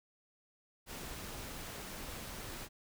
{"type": "noise", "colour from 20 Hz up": "pink", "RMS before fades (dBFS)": -45, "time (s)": [0.86, 2.69], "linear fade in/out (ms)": 50, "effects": []}